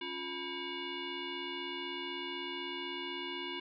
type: tone with frequency modulation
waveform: sine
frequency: 1608 Hz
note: G6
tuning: 44 cents sharp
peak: -37 dBFS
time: 0.01-3.6 s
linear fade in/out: 5 ms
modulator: 628 Hz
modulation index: 2.9
effects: none